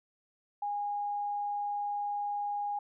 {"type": "tone", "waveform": "sine", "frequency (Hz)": 820, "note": "G#5", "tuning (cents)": -22, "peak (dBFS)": -31, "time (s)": [0.62, 2.79], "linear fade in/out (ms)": 5, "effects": []}